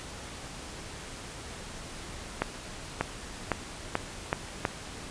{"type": "accelerating click train", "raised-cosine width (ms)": 0.5, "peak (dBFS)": -10, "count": 6, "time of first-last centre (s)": [2.42, 4.652], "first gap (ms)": 590, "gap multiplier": 0.86, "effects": ["pink hiss -42 dBFS RMS until 5.1 s", "resampled to 22050 Hz"]}